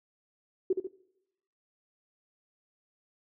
sine tone with echo, 374.5 Hz, F#4, 21 cents sharp, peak -22 dBFS, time 0.7-0.73 s, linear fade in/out 5 ms, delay 71 ms, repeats 2, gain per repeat -5 dB, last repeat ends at 0.872 s, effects noise-tail reverb RT60 0.8 s tail -19 dB re dry

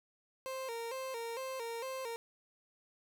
30% pulse tone with vibrato, 493 Hz, B4, 3 cents flat, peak -36 dBFS, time 0.46-2.16 s, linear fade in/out 0 ms, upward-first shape square, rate 2.2 Hz, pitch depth 110 cents each way, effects none

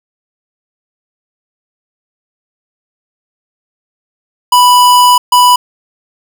square tone bursts at uneven times, 987.8 Hz, B5, in tune, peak -4 dBFS, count 2, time 4.52-5.18 / 5.32-5.56 s, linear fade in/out 5 ms, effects none

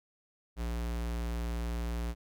square tone, 58.27 Hz, A#1, in tune, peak -33 dBFS, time 0.56-2.15 s, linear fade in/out 50 ms, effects none

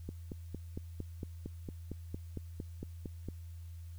click train, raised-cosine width 3 ms, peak -27 dBFS, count 15, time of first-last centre 0.09-3.286 s, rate 4.38 Hz, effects added 84 Hz sine -44 dBFS peak until 3.98 s + white hiss -67 dBFS RMS until 3.98 s

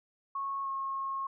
sine tone with pitch glide, 1098 to 1084.1 Hz, C#6 to C#6, -17 to -39 cents, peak -32 dBFS, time 0.35-1.27 s, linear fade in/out 5 ms, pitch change -22 cents, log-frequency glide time 0.63-0.68 s, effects none

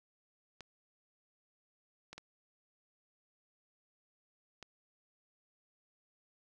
clicks, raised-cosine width 0.2 ms, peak -30 dBFS, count 4, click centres 0.607 / 2.13 / 2.18 / 4.627 s, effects none

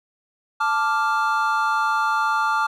triangle chord, D minor, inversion second, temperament equal, 880 / 1174.7 / 1396.9 Hz, A5 / D6 / F6, 0 / 0 / 0 cents, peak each -21 dBFS, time 0.6-2.67 s, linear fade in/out 10 ms, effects none

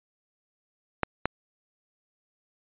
clicks, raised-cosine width 0.5 ms, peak -8 dBFS, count 2, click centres 1.033 / 1.256 s, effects resampled to 8000 Hz

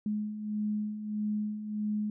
sine beating tone pair, 209.7 / 211.3 Hz, G#3 / G#3, +17 / +30 cents, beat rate 1.6 Hz, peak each -38 / -31 dBFS, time 0.06-2.1 s, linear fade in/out 2 ms, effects none

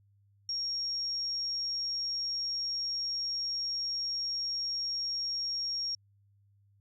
sine tone, 5570 Hz, F8, 5 cents flat, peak -31 dBFS, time 0.49-5.95 s, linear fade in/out 2 ms, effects added 100 Hz sine -63 dBFS peak until 6.8 s

